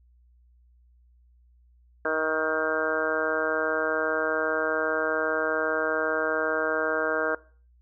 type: harmonic tone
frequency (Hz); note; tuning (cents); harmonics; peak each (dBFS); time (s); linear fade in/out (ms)
157.5; D#3; +21; 2 / 3 / 4 / 5 / 6 / 7 / 8 / 9 / 10; -35 / -29 / -30 / -41 / -38 / -37 / -36 / -32 / -30; 2.05-7.35; 2
effects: noise-tail reverb RT60 0.4 s tail -20 dB re dry + added 60 Hz sine -56 dBFS peak until 7.81 s